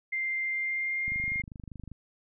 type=tone with pitch glide; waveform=sine; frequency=2095 to 2124 Hz; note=C7 to C7; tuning=+2 to +25 cents; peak=-28 dBFS; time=0.12-1.42 s; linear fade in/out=10 ms; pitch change=+23 cents; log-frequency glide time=0.44-1.28 s
type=click train; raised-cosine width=5 ms; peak=-30 dBFS; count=22; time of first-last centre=1.08-1.917 s; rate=25.1 Hz
effects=none